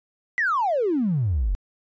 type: exponential sweep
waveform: triangle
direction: down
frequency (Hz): 2024 to 40.72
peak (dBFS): -16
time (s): 0.38-1.55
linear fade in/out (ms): 0
effects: tanh soft clip ceiling -17 dBFS + resampled to 16000 Hz